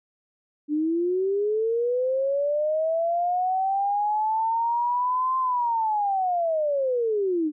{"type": "linear two-way sweep", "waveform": "sine", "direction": "up then down", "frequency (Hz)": [292.3, 1046, 292.3], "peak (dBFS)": -21, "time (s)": [0.68, 7.52], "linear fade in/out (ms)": 50, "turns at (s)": 5.38, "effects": []}